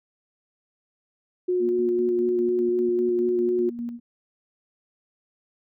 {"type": "tone with vibrato", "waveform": "sine", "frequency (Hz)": 359.6, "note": "F#4", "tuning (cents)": -49, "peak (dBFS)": -20, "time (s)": [1.48, 3.7], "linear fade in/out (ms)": 10, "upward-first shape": "square", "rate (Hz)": 4, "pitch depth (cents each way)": 11}
{"type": "tone with tremolo", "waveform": "sine", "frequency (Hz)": 237.3, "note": "A#3", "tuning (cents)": 31, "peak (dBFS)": -27, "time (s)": [1.59, 4], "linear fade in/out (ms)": 50, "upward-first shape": "square", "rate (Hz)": 5, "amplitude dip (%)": 45}
{"effects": []}